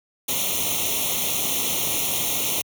white noise with comb filter, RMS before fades -24 dBFS, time 0.28-2.62 s, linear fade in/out 10 ms, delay 0.31 ms, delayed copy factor +1, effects high-pass 80 Hz 12 dB/octave

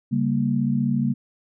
sine chord, G diminished, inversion second, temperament equal, 138.59 / 196 / 233.1 Hz, Db3 / G3 / Bb3, 0 / 0 / 0 cents, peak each -24 / -25 / -22 dBFS, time 0.11-1.14 s, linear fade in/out 20 ms, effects none

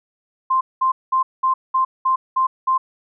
sine tone bursts, 1046.5 Hz, C6, in tune, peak -14 dBFS, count 8, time 0.5-2.78 s, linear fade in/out 10 ms, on 110 ms, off 200 ms, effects none

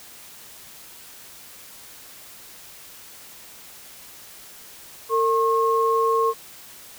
sine tone pair together, 454.5 / 1081 Hz, A#4 / C#6, -44 / -44 cents, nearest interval octave + minor third, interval 1500 cents, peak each -20 dBFS, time 5.09-6.34 s, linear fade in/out 50 ms, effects white hiss -44 dBFS RMS until 6.98 s

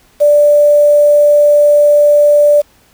sine tone with quantisation, 587.3 Hz, D5, in tune, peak -4 dBFS, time 0.2-2.62 s, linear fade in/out 20 ms, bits 5, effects pink hiss -49 dBFS RMS until 2.93 s

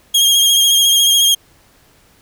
sawtooth tone with vibrato, 3245 Hz, G#7, 41 cents flat, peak -6 dBFS, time 0.14-1.35 s, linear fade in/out 10 ms, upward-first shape sine, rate 14 Hz, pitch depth 33 cents each way, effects pink hiss -51 dBFS RMS until 2.21 s

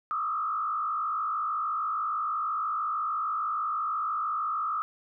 sine tone with frequency modulation, 1244.5 Hz, D#6, in tune, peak -27 dBFS, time 0.11-4.82 s, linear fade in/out 0 ms, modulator 53.1 Hz, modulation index 1.3, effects none

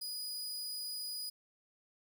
sawtooth tone, 4937 Hz, D#8, 14 cents flat, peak -36 dBFS, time 0.01-1.3 s, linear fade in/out 10 ms, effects none

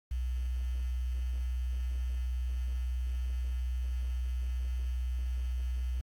sine tone with quantisation, 62 Hz, B1, 7 cents sharp, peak -30 dBFS, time 0.11-6.01 s, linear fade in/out 5 ms, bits 9, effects AAC 64 kbps

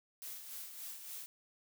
blue noise with tremolo, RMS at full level -45 dBFS, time 0.22-1.26 s, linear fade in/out 0 ms, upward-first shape sine, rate 3.5 Hz, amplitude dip 50%, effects none

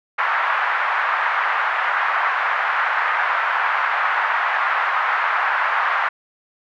white band-pass noise, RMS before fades -20 dBFS, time 0.18-6.09 s, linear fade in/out 10 ms, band 850 to 1700 Hz, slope 24 dB/octave, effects none

